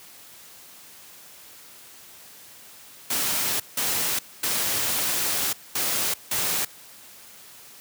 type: noise bursts at uneven times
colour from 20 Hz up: white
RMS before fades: -25 dBFS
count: 5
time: 3.1-3.6 / 3.77-4.19 / 4.43-5.53 / 5.75-6.14 / 6.31-6.65 s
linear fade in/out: 5 ms
effects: white hiss -47 dBFS RMS until 7.8 s + high-pass 80 Hz 12 dB/octave